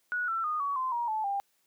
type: tone with pitch steps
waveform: sine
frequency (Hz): 1462 / 1340.7 / 1229.4 / 1127.4 / 1033.8 / 948 / 869.3 / 797.2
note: F#6 / E6 / D#6 / C#6 / C6 / A#5 / A5 / G5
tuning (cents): -21 / +29 / -21 / +29 / -21 / +29 / -21 / +29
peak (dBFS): -28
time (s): 0.12-1.4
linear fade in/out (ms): 0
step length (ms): 160
effects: white hiss -72 dBFS RMS until 1.66 s + high-pass 150 Hz 12 dB/octave